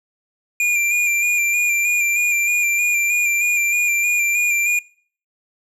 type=tone with vibrato; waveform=square; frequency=2400 Hz; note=D7; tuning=37 cents sharp; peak=-16 dBFS; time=0.6-4.79 s; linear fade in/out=2 ms; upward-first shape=square; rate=3.2 Hz; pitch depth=25 cents each way; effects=noise-tail reverb RT60 0.5 s tail -22 dB re dry + low-pass 12000 Hz 12 dB/octave